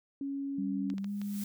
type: tone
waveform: sine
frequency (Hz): 277.2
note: C#4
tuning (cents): 0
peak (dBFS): -33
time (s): 0.21-0.94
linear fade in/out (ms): 2
type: tone with pitch glide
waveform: sine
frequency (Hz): 196 to 203.1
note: G3 to G#3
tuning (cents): 0 to -38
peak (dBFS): -33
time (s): 0.58-1.44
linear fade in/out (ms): 5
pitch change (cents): +62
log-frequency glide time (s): 1-1.1
type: noise with exponential growth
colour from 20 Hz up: blue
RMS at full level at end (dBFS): -42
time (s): 0.88-1.44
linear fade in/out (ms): 2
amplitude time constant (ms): 120
type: clicks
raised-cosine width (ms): 0.2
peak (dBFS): -30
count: 4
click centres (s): 0.901 / 0.982 / 1.044 / 1.216
effects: none